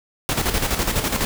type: noise with tremolo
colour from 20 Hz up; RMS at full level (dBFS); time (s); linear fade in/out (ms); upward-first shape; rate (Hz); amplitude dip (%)
pink; -20; 0.29-1.25; 0; square; 12; 55
effects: none